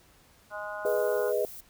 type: harmonic tone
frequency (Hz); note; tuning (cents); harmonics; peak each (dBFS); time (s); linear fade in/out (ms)
207.7; G#3; 0; 3 / 4 / 5 / 6 / 7; -38 / -42 / -42 / -45 / -39; 0.5-1.33; 50
type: noise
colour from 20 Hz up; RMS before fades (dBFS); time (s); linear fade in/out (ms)
violet; -44; 0.85-1.61; 10
type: chord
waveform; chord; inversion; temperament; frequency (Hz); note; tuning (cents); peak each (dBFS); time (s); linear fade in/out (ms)
sine; G# minor; none; equal; 415.3 / 493.9 / 622.3; G#4 / B4 / D#5; 0 / 0 / 0; -29; 0.85-1.45; 2
effects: pink hiss -60 dBFS RMS until 1.69 s